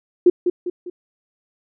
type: tone with echo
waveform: sine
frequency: 355.5 Hz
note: F4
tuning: 31 cents sharp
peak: -7 dBFS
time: 0.26-0.3 s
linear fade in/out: 5 ms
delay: 200 ms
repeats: 3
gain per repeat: -7 dB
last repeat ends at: 0.9 s
effects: none